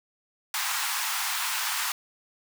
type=high-pass noise; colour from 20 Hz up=pink; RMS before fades=-29 dBFS; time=0.54-1.92 s; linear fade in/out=2 ms; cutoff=850 Hz; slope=48 dB/octave; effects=none